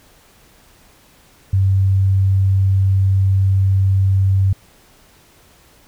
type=tone; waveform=sine; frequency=96.4 Hz; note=G2; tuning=28 cents flat; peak=-11 dBFS; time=1.53-4.53 s; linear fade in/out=5 ms; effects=pink hiss -50 dBFS RMS until 5.87 s